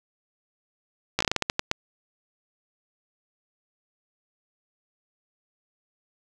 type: slowing click train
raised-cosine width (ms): 0.2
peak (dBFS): -5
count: 11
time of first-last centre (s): 1.19-1.714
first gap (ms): 15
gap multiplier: 1.26
effects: none